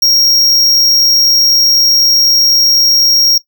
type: tone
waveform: square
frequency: 5588 Hz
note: F8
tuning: in tune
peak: -7 dBFS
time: 0.02-3.38 s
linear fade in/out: 5 ms
effects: noise-tail reverb RT60 0.1 s tail -17 dB re dry